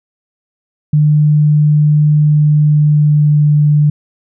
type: tone with pitch glide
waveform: sine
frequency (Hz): 150.1 to 148.63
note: D3 to D3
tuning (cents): +38 to +21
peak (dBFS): -6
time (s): 0.93-3.9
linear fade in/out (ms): 5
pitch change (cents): -17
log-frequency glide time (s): 2.6-3.47
effects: none